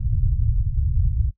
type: low-pass noise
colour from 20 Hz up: pink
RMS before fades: -20 dBFS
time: 0-1.31 s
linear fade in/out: 10 ms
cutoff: 130 Hz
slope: 48 dB/octave
effects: noise-tail reverb RT60 0.1 s tail -19 dB re dry